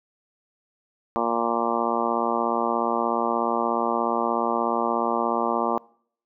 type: harmonic tone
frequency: 116.8 Hz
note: A#2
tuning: 4 cents sharp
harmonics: 2 / 3 / 4 / 5 / 6 / 7 / 8 / 9 / 10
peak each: -30 / -30 / -30 / -30 / -30 / -30 / -30 / -30 / -30 dBFS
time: 1.16-5.78 s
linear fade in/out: 0 ms
effects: noise-tail reverb RT60 0.6 s tail -24 dB re dry